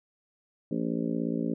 harmonic tone, 57.1 Hz, A#1, 35 cents flat, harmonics 3 / 4 / 5 / 6 / 7 / 8 / 9 / 10, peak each -34 / -31 / -32 / -43 / -37 / -46 / -40 / -46 dBFS, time 0.71-1.54 s, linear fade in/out 5 ms, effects none

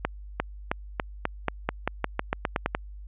accelerating click train, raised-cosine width 0.5 ms, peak -9 dBFS, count 15, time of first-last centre 0.05-2.749 s, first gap 350 ms, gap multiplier 0.9, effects added 50 Hz sine -39 dBFS peak until 3.07 s + resampled to 8000 Hz

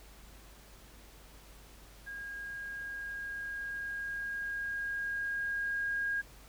sine tone with level ramp, 1628 Hz, G#6, 35 cents flat, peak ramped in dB -40 to -30 dBFS, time 2.06-6.22 s, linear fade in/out 20 ms, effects added 50 Hz sine -55 dBFS peak until 6.48 s + pink hiss -57 dBFS RMS until 6.48 s

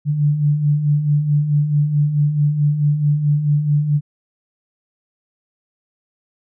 sine beating tone pair, 143.7 / 148.3 Hz, D3 / D3, -37 / +17 cents, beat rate 4.6 Hz, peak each -22 / -14 dBFS, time 0.05-4.01 s, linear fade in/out 50 ms, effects none

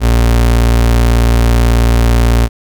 35% pulse tone, 58.27 Hz, A#1, in tune, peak -5 dBFS, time 0-2.49 s, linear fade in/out 50 ms, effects none

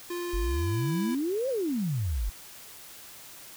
square tone with pitch glide, 349.2 to 330.9 Hz, F4 to E4, 0 to +7 cents, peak -32 dBFS, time 0.1-1.15 s, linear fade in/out 5 ms, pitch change -93 cents, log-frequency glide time 0.4-0.93 s
sine exponential two-way sweep, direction up then down, 43.96 to 554.4 to 43.96 Hz, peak -26 dBFS, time 0.33-2.3 s, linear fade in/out 10 ms, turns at 1.49 s
effects white hiss -47 dBFS RMS until 3.56 s

